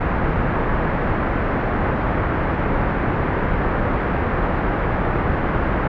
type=low-pass noise; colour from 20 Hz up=pink; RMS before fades=-20 dBFS; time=0-5.88 s; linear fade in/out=10 ms; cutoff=1800 Hz; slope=24 dB/octave; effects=none